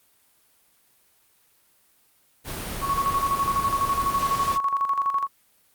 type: noise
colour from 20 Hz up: pink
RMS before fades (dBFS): -32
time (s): 2.44-4.59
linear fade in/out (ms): 50
type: tone with tremolo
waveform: sine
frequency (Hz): 1108.7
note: C#6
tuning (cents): 0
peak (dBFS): -19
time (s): 2.81-5.28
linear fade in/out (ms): 50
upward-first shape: square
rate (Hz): 12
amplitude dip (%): 60
effects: white hiss -62 dBFS RMS until 5.74 s + Opus 32 kbps